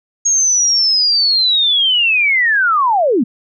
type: linear sweep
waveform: sine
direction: down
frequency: 6590 to 201.6 Hz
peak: -10 dBFS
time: 0.25-3.24 s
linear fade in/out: 10 ms
effects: none